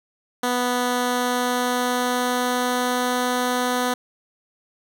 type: tone with pitch glide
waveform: 10% pulse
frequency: 246.9 to 248.6 Hz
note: B3 to B3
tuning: 0 to +12 cents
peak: -12 dBFS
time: 0.43-3.94 s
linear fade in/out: 5 ms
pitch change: +12 cents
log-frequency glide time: 1.02-3.23 s
effects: none